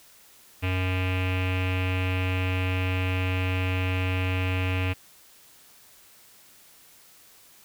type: tone with low-pass filter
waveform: square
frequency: 92.5 Hz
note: F#2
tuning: in tune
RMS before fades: -26 dBFS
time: 0.62-4.94 s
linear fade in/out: 20 ms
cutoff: 2600 Hz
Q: 6.3
effects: white hiss -54 dBFS RMS until 7.64 s